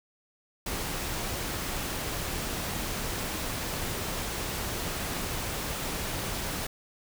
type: noise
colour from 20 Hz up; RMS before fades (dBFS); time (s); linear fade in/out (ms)
pink; -33; 0.66-6.67; 5
effects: none